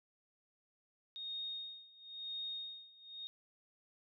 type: tone with tremolo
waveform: sine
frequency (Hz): 3712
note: A#7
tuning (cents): -8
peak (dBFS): -39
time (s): 1.16-3.27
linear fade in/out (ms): 0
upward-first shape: sine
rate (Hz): 0.98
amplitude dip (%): 90
effects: none